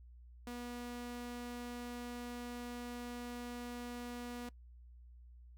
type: tone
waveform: sawtooth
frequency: 242.2 Hz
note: B3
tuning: 34 cents flat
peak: -39 dBFS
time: 0.47-4.49 s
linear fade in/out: 2 ms
effects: noise-tail reverb RT60 0.1 s tail -22 dB re dry + added 60 Hz sine -54 dBFS peak until 5.57 s